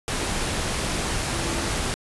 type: tone in noise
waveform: sine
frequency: 336.5 Hz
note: E4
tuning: 36 cents sharp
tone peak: -33 dBFS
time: 1.33-1.7 s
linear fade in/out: 0 ms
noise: pink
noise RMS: -26 dBFS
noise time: 0.08-1.94 s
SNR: -10 dB
effects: resampled to 24000 Hz